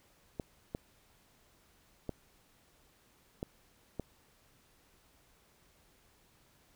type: clicks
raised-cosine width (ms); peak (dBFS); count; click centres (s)
2; -23; 5; 0.398 / 0.749 / 2.093 / 3.429 / 3.997
effects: pink hiss -67 dBFS RMS until 6.75 s